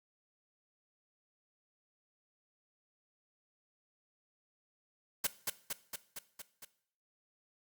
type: noise with echo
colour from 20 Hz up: white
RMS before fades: -31 dBFS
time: 5.24-5.27 s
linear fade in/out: 5 ms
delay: 230 ms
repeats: 6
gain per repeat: -3 dB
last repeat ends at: 6.65 s
effects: noise-tail reverb RT60 0.6 s tail -17 dB re dry + Opus 48 kbps